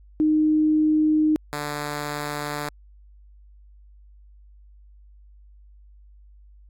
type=tone pair in turn; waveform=sine / 5% pulse; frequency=308.3 / 147.19 Hz; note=D#4 / D3; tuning=-16 / +4 cents; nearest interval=octave + minor second; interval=1280 cents; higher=first; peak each=-16 dBFS; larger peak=neither; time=0.2-1.36 / 1.53-2.69 s; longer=neither; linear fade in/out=0 ms; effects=added 50 Hz sine -47 dBFS peak until 6.69 s + AAC 64 kbps